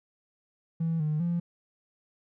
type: tone with pitch steps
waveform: triangle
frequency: 164.3 / 152.6 / 171.9 Hz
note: E3 / D#3 / F3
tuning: -5 / -33 / -27 cents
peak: -22 dBFS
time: 0.8-1.4 s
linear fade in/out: 10 ms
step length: 200 ms
effects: tanh soft clip ceiling -22 dBFS